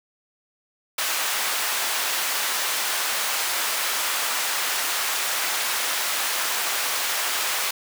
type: high-pass noise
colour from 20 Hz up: pink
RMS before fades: -25 dBFS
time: 0.98-7.71 s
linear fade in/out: 5 ms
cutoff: 1000 Hz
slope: 12 dB/octave
effects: none